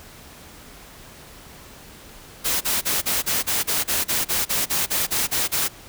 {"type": "noise bursts", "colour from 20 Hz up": "white", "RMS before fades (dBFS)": -22, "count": 16, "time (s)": [2.44, 5.685], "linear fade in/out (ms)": 20, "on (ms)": 170, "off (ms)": 35, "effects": ["pink hiss -44 dBFS RMS until 5.88 s"]}